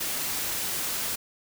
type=noise; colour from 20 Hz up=white; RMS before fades=-30 dBFS; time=0-1.16 s; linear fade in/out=10 ms; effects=none